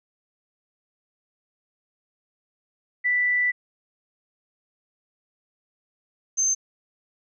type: tone pair in turn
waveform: sine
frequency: 1975.5 / 6272 Hz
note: B6 / G8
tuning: 0 / 0 cents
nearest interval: octave + minor sixth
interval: 2000 cents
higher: second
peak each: -19 dBFS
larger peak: neither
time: 3.04-3.52 / 6.37-6.55 s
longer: first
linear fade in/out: 20 ms
effects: none